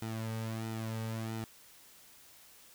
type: tone with flanger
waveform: sawtooth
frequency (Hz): 111.8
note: A2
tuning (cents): +28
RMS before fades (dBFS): -38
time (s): 0.02-1.44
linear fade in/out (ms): 0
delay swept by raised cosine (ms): 1.8 to 2.9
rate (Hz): 1.5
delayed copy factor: -0.65
effects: white hiss -58 dBFS RMS until 2.74 s